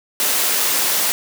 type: high-pass noise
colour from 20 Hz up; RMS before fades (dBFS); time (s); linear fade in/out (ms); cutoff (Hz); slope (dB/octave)
white; -18; 0.2-1.12; 0; 270; 12
effects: none